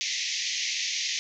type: band-pass noise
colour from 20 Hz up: white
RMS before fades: -30 dBFS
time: 0.01-1.19 s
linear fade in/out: 0 ms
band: 1900 to 6600 Hz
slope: 96 dB/octave
effects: none